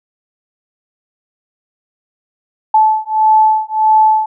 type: beating tone pair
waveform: sine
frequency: 868 / 869.6 Hz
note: A5 / A5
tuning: -24 / -21 cents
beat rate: 1.6 Hz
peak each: -11 dBFS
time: 2.74-4.26 s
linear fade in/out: 5 ms
effects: none

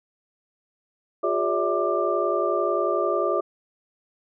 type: tone cluster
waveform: sine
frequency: 356.7 / 407.9 / 570 / 648 / 1186 Hz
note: F4 / G#4 / C#5 / E5 / D6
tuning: +37 / -31 / +48 / -30 / +17 cents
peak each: -27 dBFS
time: 1.23-3.41 s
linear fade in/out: 10 ms
effects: none

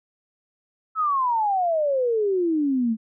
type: exponential sweep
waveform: sine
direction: down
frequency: 1318.5 to 215.6 Hz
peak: -19 dBFS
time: 0.95-2.97 s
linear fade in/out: 50 ms
effects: none

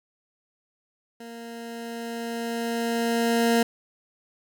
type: tone with level ramp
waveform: 20% pulse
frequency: 232.3 Hz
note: A#3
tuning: 6 cents flat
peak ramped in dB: -34 to -13 dBFS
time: 1.2-3.63 s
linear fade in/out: 5 ms
effects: none

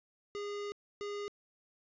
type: tone bursts at uneven times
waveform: square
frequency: 409.4 Hz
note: G#4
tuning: 25 cents flat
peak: -38 dBFS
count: 2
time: 0.35-0.72 / 1.01-1.28 s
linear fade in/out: 0 ms
effects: resampled to 16000 Hz + 13-bit

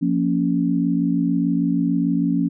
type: chord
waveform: sine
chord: Bb minor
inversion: second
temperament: just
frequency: 174.81 / 233.1 / 279.7 Hz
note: F3 / Bb3 / Db4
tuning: +2 / 0 / +16 cents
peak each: -21 / -23 / -20 dBFS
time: 0.01-2.49 s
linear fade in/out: 20 ms
effects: none

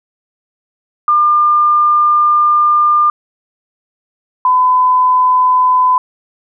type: tone pair in turn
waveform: sine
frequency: 1200 / 1009.1 Hz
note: D6 / B5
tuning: +37 / +37 cents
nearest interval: minor third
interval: 300 cents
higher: first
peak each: -7 dBFS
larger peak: neither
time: 1.08-3.1 / 4.45-5.98 s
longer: first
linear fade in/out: 2 ms
effects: none

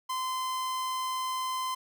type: tone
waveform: 45% pulse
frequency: 1032 Hz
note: C6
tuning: 24 cents flat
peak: -30 dBFS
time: 0.09-1.75 s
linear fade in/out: 10 ms
effects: none

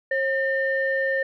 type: tone pair together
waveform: sine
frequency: 538 / 1809.6 Hz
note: C5 / A6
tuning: +48 / +48 cents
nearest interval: octave + major sixth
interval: 2100 cents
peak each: -23 dBFS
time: 0.11-1.23 s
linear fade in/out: 5 ms
effects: tanh soft clip ceiling -13 dBFS

